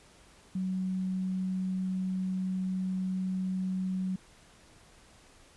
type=tone; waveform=sine; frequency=186.7 Hz; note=F#3; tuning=16 cents sharp; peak=-29 dBFS; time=0.55-4.16 s; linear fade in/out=5 ms; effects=pink hiss -58 dBFS RMS until 5.56 s + resampled to 24000 Hz